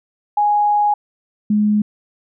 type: tone pair in turn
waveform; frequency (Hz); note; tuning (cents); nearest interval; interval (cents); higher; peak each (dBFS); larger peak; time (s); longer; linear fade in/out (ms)
sine; 830 / 210; G#5 / G#3; -1 / +19; 2 octaves; 2380; first; -12 / -12; neither; 0.37-0.94 / 1.5-1.82; first; 5
effects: none